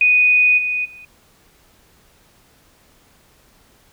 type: tone with level steps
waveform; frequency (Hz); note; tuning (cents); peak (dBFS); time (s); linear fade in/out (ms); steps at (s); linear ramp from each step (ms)
sine; 2483; D#7; -4; -10 / -18 / -37; 0.01-1.05; 2; 0.57 / 0.84; 20
effects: pink hiss -54 dBFS RMS until 3.92 s